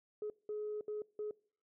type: tone bursts at uneven times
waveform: sine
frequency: 422.4 Hz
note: G#4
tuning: 29 cents sharp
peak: -36 dBFS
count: 4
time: 0.22-0.3 / 0.49-0.81 / 0.88-1.02 / 1.19-1.31 s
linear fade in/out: 2 ms
effects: noise-tail reverb RT60 0.5 s tail -24 dB re dry + tanh soft clip ceiling -33 dBFS